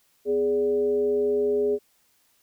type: tone with frequency modulation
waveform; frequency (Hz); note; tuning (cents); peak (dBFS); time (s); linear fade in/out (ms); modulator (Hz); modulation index
sine; 415.3; G#4; 0; -20; 0.25-1.79; 50; 164; 0.45
effects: white hiss -65 dBFS RMS until 2.42 s